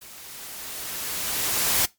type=noise with level ramp; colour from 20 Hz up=white; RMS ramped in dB=-44 to -20 dBFS; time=0.01-1.86 s; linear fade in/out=10 ms; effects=noise-tail reverb RT60 0.2 s tail -21 dB re dry + MP3 96 kbps